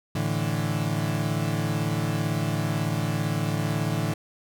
35% pulse chord, A suspended fourth, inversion none, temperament equal, 110 / 146.83 / 164.81 Hz, A2 / D3 / E3, 0 / 0 / 0 cents, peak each -27 dBFS, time 0.15-4.14 s, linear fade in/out 5 ms, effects none

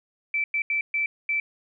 sine tone bursts at uneven times, 2325 Hz, D7, 18 cents flat, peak -22 dBFS, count 5, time 0.34-0.44 / 0.54-0.62 / 0.7-0.81 / 0.94-1.06 / 1.29-1.4 s, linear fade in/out 2 ms, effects none

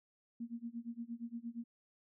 sine tone with tremolo, 234.1 Hz, A#3, 8 cents sharp, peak -38 dBFS, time 0.4-1.64 s, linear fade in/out 5 ms, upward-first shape sine, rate 8.6 Hz, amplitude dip 95%, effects none

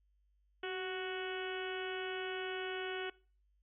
harmonic tone with a mistuned harmonic, 370.1 Hz, F#4, in tune, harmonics 1 / 2 / 3 / 4 / 5 / 6 / 7 / 8 / 9, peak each -40 / -47 / -51 / -45 / -50 / -51 / -51 / -48 / -55 dBFS, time 0.63-3.1 s, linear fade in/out 5 ms, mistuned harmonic 1, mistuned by +35 cents, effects noise-tail reverb RT60 0.4 s tail -22 dB re dry + added 50 Hz sine -70 dBFS peak until 3.62 s

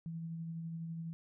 sine tone with tremolo, 164.81 Hz, E3, in tune, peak -38 dBFS, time 0.06-1.13 s, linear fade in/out 0 ms, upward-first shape sine, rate 12 Hz, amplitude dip 25%, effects none

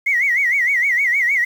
sine tone with vibrato, 2065 Hz, C7, 23 cents flat, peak -13 dBFS, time 0.06-1.45 s, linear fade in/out 10 ms, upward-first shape sine, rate 6.5 Hz, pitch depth 160 cents each way, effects tanh soft clip ceiling -9 dBFS + 7-bit

